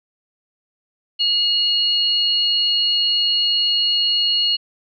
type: tone pair together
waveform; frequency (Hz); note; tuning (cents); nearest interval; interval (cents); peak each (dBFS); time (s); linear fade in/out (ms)
sine; 2879 / 4317; F#7 / C#8; -48 / -47; perfect fifth; 701; -18; 1.19-4.57; 20
effects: none